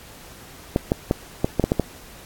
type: clicks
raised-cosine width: 2 ms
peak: -4 dBFS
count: 8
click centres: 0.761 / 0.919 / 1.111 / 1.445 / 1.597 / 1.64 / 1.719 / 1.797 s
effects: pink hiss -44 dBFS RMS until 2.25 s + AAC 64 kbps